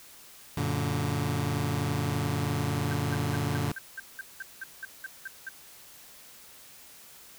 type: chord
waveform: sawtooth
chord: Gb augmented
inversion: none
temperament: just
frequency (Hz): 92.5 / 115.62 / 144.53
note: Gb2 / Bb2 / D3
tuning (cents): 0 / -14 / -27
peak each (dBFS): -29 / -28 / -26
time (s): 0.57-3.72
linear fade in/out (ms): 5
type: tone bursts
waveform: sine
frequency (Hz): 1568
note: G6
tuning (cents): 0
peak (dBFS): -34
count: 13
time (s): 2.91-5.489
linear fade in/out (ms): 2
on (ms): 23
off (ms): 190
effects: white hiss -51 dBFS RMS until 7.38 s